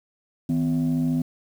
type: tone pair together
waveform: sine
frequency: 159.35 / 253.2 Hz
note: D#3 / B3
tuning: +42 / +43 cents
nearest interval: minor sixth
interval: 801 cents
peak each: -22 / -20 dBFS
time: 0.49-1.22 s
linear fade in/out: 5 ms
effects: tanh soft clip ceiling -17 dBFS + 8-bit